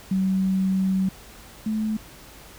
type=tone pair in turn; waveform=sine; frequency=190 / 216.7 Hz; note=F#3 / A3; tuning=+46 / -26 cents; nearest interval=major second; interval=228 cents; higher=second; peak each=-19 / -22 dBFS; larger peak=first; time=0.11-1.09 / 1.66-1.97 s; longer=first; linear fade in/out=5 ms; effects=added 50 Hz sine -52 dBFS peak until 2.58 s + pink hiss -46 dBFS RMS until 2.58 s